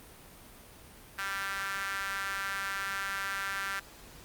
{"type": "tone with high-pass filter", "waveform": "sawtooth", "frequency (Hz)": 196, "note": "G3", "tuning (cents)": 0, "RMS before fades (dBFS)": -35, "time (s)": [1.18, 3.8], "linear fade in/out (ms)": 10, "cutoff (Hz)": 1500, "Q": 4, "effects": ["pink hiss -52 dBFS RMS until 4.24 s", "Opus 32 kbps"]}